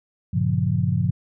sine chord, G half-diminished seventh, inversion none, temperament just, 98 / 117.6 / 141.12 / 176.4 Hz, G2 / Bb2 / Db3 / F3, 0 / +16 / +31 / +18 cents, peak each -24 dBFS, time 0.33-1.11 s, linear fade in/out 10 ms, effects none

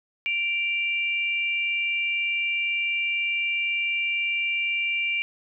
sine tone pair together, 2349 / 2793 Hz, D7 / F7, 0 / -1 cents, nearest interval minor third, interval 299 cents, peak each -24 / -29 dBFS, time 0.26-5.22 s, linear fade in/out 0 ms, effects none

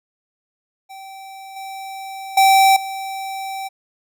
square tone with level steps, 775 Hz, G5, 20 cents flat, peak -35 / -30 / -10 / -26 dBFS, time 0.89-3.69 s, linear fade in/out 20 ms, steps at 1.56 / 2.37 / 2.76 s, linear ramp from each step 5 ms, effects none

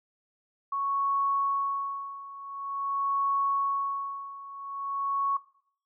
sine tone with tremolo, 1108.7 Hz, C#6, in tune, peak -23 dBFS, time 0.72-5.37 s, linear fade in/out 5 ms, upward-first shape sine, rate 0.47 Hz, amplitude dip 85%, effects noise-tail reverb RT60 0.6 s tail -19 dB re dry

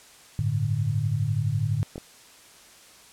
sine chord, G suspended second, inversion none, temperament equal, 98 / 110 / 146.83 Hz, G2 / A2 / D3, 0 / 0 / 0 cents, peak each -30 / -25 / -27 dBFS, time 0.39-1.83 s, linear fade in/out 0 ms
clicks, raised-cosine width 2 ms, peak -22 dBFS, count 2, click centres 1.958 / 1.98 s
effects white hiss -51 dBFS RMS until 3.12 s + low-pass 10000 Hz 12 dB/octave

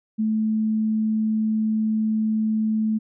sine tone, 217.9 Hz, A3, 17 cents flat, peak -19 dBFS, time 0.18-2.99 s, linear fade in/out 20 ms, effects none

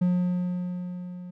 triangle tone with level ramp, 179.2 Hz, F3, 45 cents sharp, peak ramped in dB -17 to -35 dBFS, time 0.01-1.31 s, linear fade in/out 10 ms, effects none

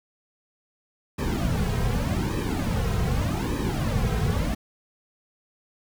brown noise with flanger, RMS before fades -25 dBFS, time 1.18-4.55 s, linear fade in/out 10 ms, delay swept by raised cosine 1.4 to 3.5 ms, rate 0.84 Hz, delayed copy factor -1, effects none

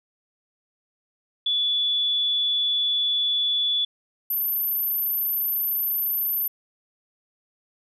sine tone pair in turn, 3440 / 13063 Hz, A7 / G#9, -40 / -30 cents, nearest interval octave + major seventh, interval 2310 cents, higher second, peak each -20 / -22 dBFS, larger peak first, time 1.46-3.85 / 4.3-6.48 s, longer first, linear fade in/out 5 ms, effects none

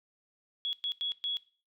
sine tone bursts at uneven times, 3355 Hz, G#7, 17 cents sharp, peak -30 dBFS, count 4, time 0.65-0.73 / 0.84-0.92 / 1.01-1.12 / 1.24-1.37 s, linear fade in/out 0 ms, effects noise-tail reverb RT60 0.4 s tail -19 dB re dry

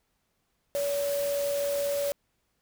sine tone in noise, 568 Hz, C#5, 42 cents sharp, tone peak -26 dBFS, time 0.75-2.12 s, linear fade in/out 0 ms, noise white, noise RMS -38 dBFS, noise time 0.75-2.12 s, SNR +9 dB, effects pink hiss -75 dBFS RMS until 2.61 s

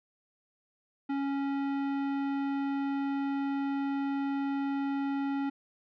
sine tone with tanh clipping, 277.2 Hz, C#4, in tune, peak -31 dBFS, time 1.09-5.5 s, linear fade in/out 10 ms, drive 16 dB, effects none

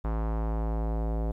square tone with low-pass filter sweep, 55.2 Hz, A1, 6 cents sharp, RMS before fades -29 dBFS, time 0.04-1.32 s, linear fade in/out 10 ms, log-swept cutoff 1100 to 660 Hz, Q 1.7, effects 11-bit

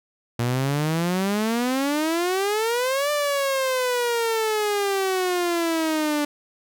sawtooth exponential two-way sweep, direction up then down, 116.54 to 594 to 291.5 Hz, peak -17 dBFS, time 0.39-6.25 s, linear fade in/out 5 ms, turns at 3.11 s, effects none

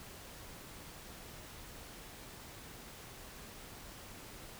silence, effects pink hiss -51 dBFS RMS until 4.59 s

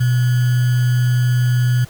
sine tone with sample-and-hold, 123.47 Hz, B2, in tune, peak -12 dBFS, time 0-1.85 s, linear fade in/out 10 ms, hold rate 1575 Hz, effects pink hiss -43 dBFS RMS until 1.89 s

